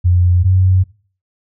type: tone pair in turn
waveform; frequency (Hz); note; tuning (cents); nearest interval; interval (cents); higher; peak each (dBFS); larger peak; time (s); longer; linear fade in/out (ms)
sine; 89 / 93.16; F2 / F#2; +33 / +12; minor second; 79; second; -8; neither; 0.04-0.44 / 0.44-0.84; neither; 20
effects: noise-tail reverb RT60 0.4 s tail -19 dB re dry